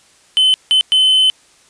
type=tone bursts at uneven times; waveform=triangle; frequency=3049 Hz; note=G7; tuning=49 cents flat; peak=-7 dBFS; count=3; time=0.37-0.54 / 0.71-0.81 / 0.92-1.3 s; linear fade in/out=0 ms; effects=white hiss -50 dBFS RMS until 1.69 s + resampled to 22050 Hz